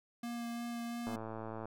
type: tone with vibrato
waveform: square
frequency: 235.8 Hz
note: A#3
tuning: 20 cents sharp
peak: -39 dBFS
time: 0.23-1.16 s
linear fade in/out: 5 ms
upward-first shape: sine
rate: 2.9 Hz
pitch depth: 10 cents each way
type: click train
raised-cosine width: 1 ms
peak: -29 dBFS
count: 66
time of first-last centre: 1.07-1.656 s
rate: 111 Hz
effects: none